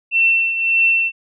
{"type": "tone with tremolo", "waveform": "sine", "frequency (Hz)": 2695, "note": "E7", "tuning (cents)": 38, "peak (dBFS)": -10, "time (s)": [0.11, 1.12], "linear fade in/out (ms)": 50, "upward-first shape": "triangle", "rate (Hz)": 1.7, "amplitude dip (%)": 65, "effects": []}